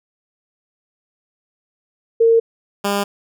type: tone pair in turn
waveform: sine / 10% pulse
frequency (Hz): 457.3 / 201.4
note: A#4 / G3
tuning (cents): -33 / +47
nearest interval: octave + major second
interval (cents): 1420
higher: first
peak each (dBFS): -9 / -9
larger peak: neither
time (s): 2.2-2.4 / 2.84-3.04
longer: neither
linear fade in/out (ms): 10
effects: none